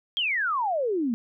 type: exponential sweep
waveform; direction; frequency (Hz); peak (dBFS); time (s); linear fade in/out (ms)
sine; down; 3302 to 220; -23; 0.17-1.14; 0
effects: none